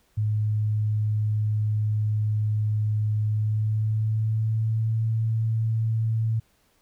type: tone with pitch glide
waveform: sine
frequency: 106.7 to 111.88 Hz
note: G#2 to A2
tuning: +47 to +29 cents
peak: -21 dBFS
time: 0.17-6.4 s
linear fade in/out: 10 ms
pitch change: +82 cents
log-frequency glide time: 3.23-5.01 s
effects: pink hiss -65 dBFS RMS until 6.81 s